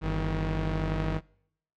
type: tone pair together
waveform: sawtooth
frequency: 48.9 / 158.8 Hz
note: G1 / D#3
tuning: -4 / +36 cents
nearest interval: octave + minor sixth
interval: 2040 cents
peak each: -25 / -26 dBFS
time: 0.01-1.21 s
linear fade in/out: 50 ms
effects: noise-tail reverb RT60 0.7 s tail -25 dB re dry + low-pass 3000 Hz 12 dB/octave